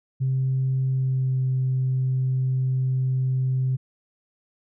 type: tone with pitch glide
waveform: sine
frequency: 131.7 to 130.04 Hz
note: C3 to C3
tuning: +12 to -10 cents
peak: -19 dBFS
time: 0.2-3.77 s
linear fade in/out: 20 ms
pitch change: -22 cents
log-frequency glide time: 0.88-1.44 s
effects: tanh soft clip ceiling -16 dBFS